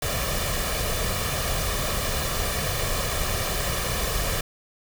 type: noise with comb filter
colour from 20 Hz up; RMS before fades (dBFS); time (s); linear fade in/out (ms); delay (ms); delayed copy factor
pink; -26; 0.02-4.41; 5; 1.7; +0.6
effects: none